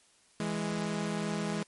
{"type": "tone pair together", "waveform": "sawtooth", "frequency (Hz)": [164.98, 207.7], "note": ["E3", "G#3"], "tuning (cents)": [2, 0], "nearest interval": "major third", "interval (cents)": 398, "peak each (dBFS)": [-31, -29], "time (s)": [0.4, 1.63], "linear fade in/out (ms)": 2, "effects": ["white hiss -64 dBFS RMS until 1.67 s", "MP3 48 kbps"]}